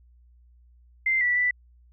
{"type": "tone with pitch steps", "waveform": "sine", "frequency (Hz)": [2083, 1959, 1977], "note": ["C7", "B6", "B6"], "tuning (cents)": [-8, -15, 1], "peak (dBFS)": -20, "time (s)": [1.06, 1.51], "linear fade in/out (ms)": 5, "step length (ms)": 150, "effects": ["added 60 Hz sine -53 dBFS peak until 1.92 s"]}